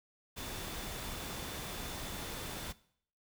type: tone in noise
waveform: sine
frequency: 3520 Hz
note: A7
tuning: in tune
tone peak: -51 dBFS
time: 0.36-2.73 s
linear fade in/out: 20 ms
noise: pink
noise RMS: -42 dBFS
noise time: 0.36-2.73 s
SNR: -12 dB
effects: noise-tail reverb RT60 0.6 s tail -19 dB re dry